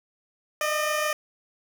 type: tone pair together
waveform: 15% pulse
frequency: 605 / 631.5 Hz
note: D#5 / D#5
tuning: -49 / +26 cents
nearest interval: minor second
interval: 75 cents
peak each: -18 / -26 dBFS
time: 0.61-1.13 s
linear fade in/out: 2 ms
effects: none